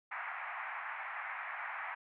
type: band-pass noise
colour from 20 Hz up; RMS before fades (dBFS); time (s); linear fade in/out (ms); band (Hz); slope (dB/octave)
white; -42; 0.11-1.95; 10; 730 to 2200; 48
effects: none